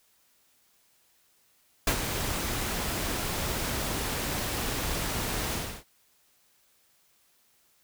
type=noise with ADSR envelope; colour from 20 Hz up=pink; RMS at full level=-23 dBFS; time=1.87-5.84 s; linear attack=4 ms; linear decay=74 ms; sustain=-8 dB; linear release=310 ms; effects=white hiss -66 dBFS RMS until 7.83 s